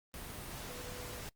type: tone in noise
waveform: sine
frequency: 493.9 Hz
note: B4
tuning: in tune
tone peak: -50 dBFS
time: 0.69-1.2 s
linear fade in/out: 0 ms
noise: pink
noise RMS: -45 dBFS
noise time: 0.14-1.29 s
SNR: -8 dB
effects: noise-tail reverb RT60 0.1 s tail -21 dB re dry + Opus 32 kbps